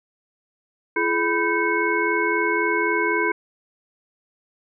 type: tone cluster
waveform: sine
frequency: 340.2 / 424 / 993 / 1550 / 2191 Hz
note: F4 / G#4 / B5 / G6 / C#7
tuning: -45 / +36 / +9 / -20 / -21 cents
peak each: -25 dBFS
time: 0.96-3.32 s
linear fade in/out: 5 ms
effects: none